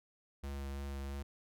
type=tone with vibrato; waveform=square; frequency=69.3 Hz; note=C#2; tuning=in tune; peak=-40 dBFS; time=0.43-1.23 s; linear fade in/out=10 ms; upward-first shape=sine; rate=3 Hz; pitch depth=15 cents each way; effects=none